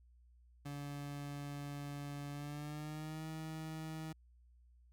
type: tone with pitch glide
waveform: 30% pulse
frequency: 143.4 to 158.2 Hz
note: D3 to D#3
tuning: -41 to +29 cents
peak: -40 dBFS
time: 0.65-4.13 s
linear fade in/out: 10 ms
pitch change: +170 cents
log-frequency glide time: 2.31-3.25 s
effects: added 60 Hz sine -62 dBFS peak until 4.92 s